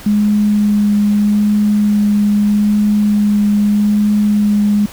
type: tone with vibrato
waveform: sine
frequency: 207.7 Hz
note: G#3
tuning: in tune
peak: -9 dBFS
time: 0.06-4.86 s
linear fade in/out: 5 ms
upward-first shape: sine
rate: 0.8 Hz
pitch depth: 10 cents each way
effects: pink hiss -34 dBFS RMS until 4.92 s